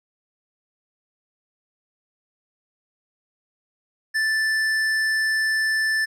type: tone with hard clipping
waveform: sine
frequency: 1760 Hz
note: A6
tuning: in tune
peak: -21 dBFS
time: 4.14-6.06 s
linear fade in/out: 20 ms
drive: 10 dB
effects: none